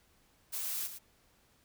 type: noise with echo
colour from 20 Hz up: blue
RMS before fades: -37 dBFS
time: 0.52-0.88 s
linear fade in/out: 20 ms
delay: 110 ms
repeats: 1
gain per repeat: -9 dB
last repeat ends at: 0.99 s
effects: pink hiss -68 dBFS RMS until 1.64 s